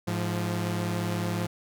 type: tone pair together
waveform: sawtooth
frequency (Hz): 105.79 / 174.1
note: G#2 / F3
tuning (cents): +32 / -5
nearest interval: major sixth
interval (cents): 863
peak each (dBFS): -26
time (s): 0.07-1.47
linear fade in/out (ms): 10
effects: none